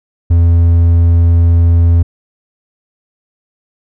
triangle tone, 84.7 Hz, E2, 48 cents sharp, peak -3 dBFS, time 0.3-2.03 s, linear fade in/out 10 ms, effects none

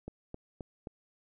click train, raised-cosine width 2 ms, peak -27 dBFS, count 4, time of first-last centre 0.08-0.872 s, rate 3.79 Hz, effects none

